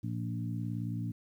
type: harmonic tone with a mistuned harmonic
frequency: 58.2 Hz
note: A#1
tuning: 2 cents flat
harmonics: 2 / 3 / 4 / 5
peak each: -35 / -39 / -41 / -43 dBFS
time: 0.03-1.12 s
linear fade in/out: 10 ms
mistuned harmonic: 2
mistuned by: -22 cents
effects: 11-bit